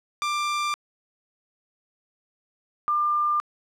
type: tone pair in turn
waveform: sawtooth / sine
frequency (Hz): 1185 / 1196.7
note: D6 / D6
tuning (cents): +15 / +32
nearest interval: unison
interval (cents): 17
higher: second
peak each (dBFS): -20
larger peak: neither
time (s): 0.22-0.74 / 2.88-3.4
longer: neither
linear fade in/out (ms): 0
effects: low-pass 7000 Hz 12 dB/octave + 10-bit